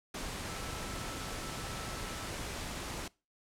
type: tone in noise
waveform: sine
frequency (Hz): 1318.5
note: E6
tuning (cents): 0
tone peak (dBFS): -49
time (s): 0.48-2.28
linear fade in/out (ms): 5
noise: pink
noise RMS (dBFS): -40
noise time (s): 0.14-3.08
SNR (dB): -12
effects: noise-tail reverb RT60 0.3 s tail -23 dB re dry + low-pass 10000 Hz 12 dB/octave